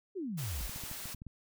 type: exponential sweep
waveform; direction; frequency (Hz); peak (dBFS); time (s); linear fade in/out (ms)
sine; down; 415.3 to 43.65; -35; 0.15-0.68; 20
type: noise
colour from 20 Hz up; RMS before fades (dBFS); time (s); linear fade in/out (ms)
white; -43; 0.37-1.15; 20
type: clicks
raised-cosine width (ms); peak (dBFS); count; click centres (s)
5; -33; 9; 0.609 / 0.695 / 0.761 / 0.837 / 0.914 / 1.056 / 1.146 / 1.219 / 1.267
effects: none